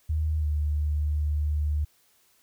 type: tone with pitch glide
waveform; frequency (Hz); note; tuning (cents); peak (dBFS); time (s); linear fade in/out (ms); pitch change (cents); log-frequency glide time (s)
sine; 77.7 to 74.75; D#2 to D2; -2 to +31; -23; 0.09-1.85; 10; -67; 0.39-0.46
effects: white hiss -64 dBFS RMS until 2.42 s